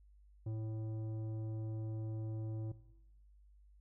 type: tone with tanh clipping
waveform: sine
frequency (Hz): 110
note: A2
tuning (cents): 0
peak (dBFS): -39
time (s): 0.46-2.72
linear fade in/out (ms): 5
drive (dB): 11
effects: noise-tail reverb RT60 1.0 s tail -17 dB re dry + added 50 Hz sine -60 dBFS peak until 3.8 s